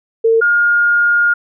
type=tone pair in turn; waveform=sine; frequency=452.9 / 1420.5 Hz; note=A#4 / F6; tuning=-50 / +29 cents; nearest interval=octave + minor sixth; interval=1979 cents; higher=second; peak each=-8 / -9 dBFS; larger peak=first; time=0.24-0.41 / 0.41-1.34 s; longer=second; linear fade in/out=10 ms; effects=none